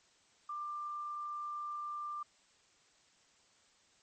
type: tone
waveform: sine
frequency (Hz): 1188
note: D6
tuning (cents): +20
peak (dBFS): -38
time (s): 0.49-2.23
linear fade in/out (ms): 5
effects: white hiss -68 dBFS RMS until 4.02 s + MP3 32 kbps